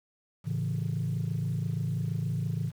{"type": "chord", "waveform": "sine", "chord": "A major", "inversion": "none", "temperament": "equal", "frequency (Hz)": [110, 138.59, 164.81], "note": ["A2", "C#3", "E3"], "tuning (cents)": [0, 0, 0], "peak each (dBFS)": -31, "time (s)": [0.44, 2.72], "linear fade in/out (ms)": 50, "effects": ["tanh soft clip ceiling -23 dBFS", "9-bit"]}